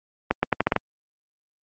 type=accelerating click train; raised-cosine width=0.5 ms; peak=-3 dBFS; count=7; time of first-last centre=0.31-0.763 s; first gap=120 ms; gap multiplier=0.81; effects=high-pass 100 Hz 12 dB/octave + Opus 32 kbps